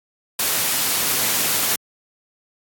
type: noise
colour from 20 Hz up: white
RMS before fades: -20 dBFS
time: 0.39-1.76 s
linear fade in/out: 5 ms
effects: high-pass 100 Hz 12 dB/octave + AAC 64 kbps